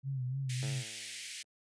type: tone with vibrato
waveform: sine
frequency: 131.1 Hz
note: C3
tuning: 4 cents sharp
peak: -33 dBFS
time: 0.03-0.84 s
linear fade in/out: 50 ms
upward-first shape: sine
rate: 3.4 Hz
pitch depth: 81 cents each way
type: high-pass noise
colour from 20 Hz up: pink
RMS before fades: -43 dBFS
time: 0.49-1.43 s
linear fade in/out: 10 ms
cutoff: 1900 Hz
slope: 48 dB/octave
type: tone with exponential decay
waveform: 10% pulse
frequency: 109.5 Hz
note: A2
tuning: 8 cents flat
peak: -34 dBFS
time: 0.62-1.45 s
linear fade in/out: 5 ms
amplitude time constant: 180 ms
effects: resampled to 22050 Hz